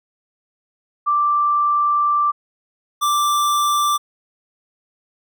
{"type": "tone pair in turn", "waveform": ["sine", "square"], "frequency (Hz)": [1175, 1175], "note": ["D6", "D6"], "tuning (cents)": [1, 1], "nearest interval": "unison", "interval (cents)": 0, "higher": "neither", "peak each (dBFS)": [-14, -16], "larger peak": "first", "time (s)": [[1.06, 2.32], [3.01, 3.98]], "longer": "first", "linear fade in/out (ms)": 20, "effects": []}